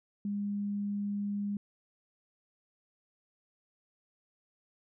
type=tone; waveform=sine; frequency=203.3 Hz; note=G#3; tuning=37 cents flat; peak=-31 dBFS; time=0.25-1.57 s; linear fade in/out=2 ms; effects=none